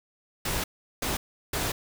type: noise bursts at uneven times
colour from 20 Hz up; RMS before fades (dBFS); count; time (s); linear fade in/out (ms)
pink; -29; 3; 0.45-0.64 / 1.02-1.17 / 1.53-1.72; 5
effects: none